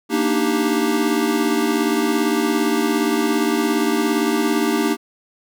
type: chord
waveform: square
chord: Eb major seventh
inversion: second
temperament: equal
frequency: 233.1 / 293.7 / 311.1 / 392 Hz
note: Bb3 / D4 / Eb4 / G4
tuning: 0 / 0 / 0 / 0 cents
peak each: -23 dBFS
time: 0.09-4.97 s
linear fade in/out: 50 ms
effects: none